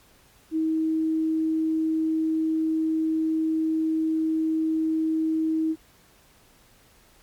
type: tone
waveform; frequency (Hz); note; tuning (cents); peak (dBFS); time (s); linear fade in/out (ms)
sine; 318.4; D#4; +40; -21; 0.51-5.76; 50
effects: pink hiss -57 dBFS RMS until 7.22 s + MP3 96 kbps